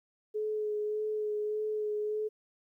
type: tone with vibrato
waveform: sine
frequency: 424.9 Hz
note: G#4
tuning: 40 cents sharp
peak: -30 dBFS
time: 0.34-2.29 s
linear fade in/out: 20 ms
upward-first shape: sine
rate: 1.7 Hz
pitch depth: 18 cents each way
effects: 12-bit